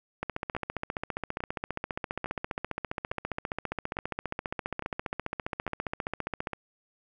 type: two click trains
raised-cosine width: 0.5 ms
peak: -16 / -19 dBFS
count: 94 / 8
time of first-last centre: 0.23-6.472 / 0.55-6.533 s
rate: 14.9 / 1.17 Hz
effects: none